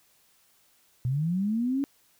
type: linear sweep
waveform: sine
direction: up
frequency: 119.5 to 283.6 Hz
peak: -24 dBFS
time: 1.05-1.84 s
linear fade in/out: 0 ms
effects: white hiss -64 dBFS RMS until 2.19 s